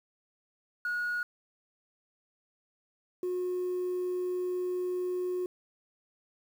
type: tone pair in turn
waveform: sine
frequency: 1449 / 362.2 Hz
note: F#6 / F#4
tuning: -37 / -37 cents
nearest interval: 2 octaves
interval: 2400 cents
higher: first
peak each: -28 dBFS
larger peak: neither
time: 0.85-1.23 / 3.23-5.46 s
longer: second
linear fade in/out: 2 ms
effects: tanh soft clip ceiling -26 dBFS + 9-bit